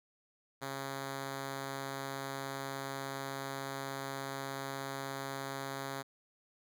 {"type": "tone", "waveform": "5% pulse", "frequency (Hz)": 136.6, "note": "C#3", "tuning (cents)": -25, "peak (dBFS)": -27, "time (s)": [0.61, 6.03], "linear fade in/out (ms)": 20, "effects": []}